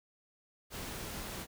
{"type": "noise", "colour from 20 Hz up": "pink", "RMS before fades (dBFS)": -42, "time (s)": [0.7, 1.47], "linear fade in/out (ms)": 50, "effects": []}